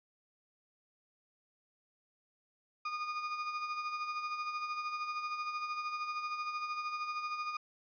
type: tone with tremolo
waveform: 35% pulse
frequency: 1224 Hz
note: D#6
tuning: 29 cents flat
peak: -32 dBFS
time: 2.85-7.57 s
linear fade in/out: 5 ms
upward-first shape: sine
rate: 13 Hz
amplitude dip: 50%
effects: resampled to 11025 Hz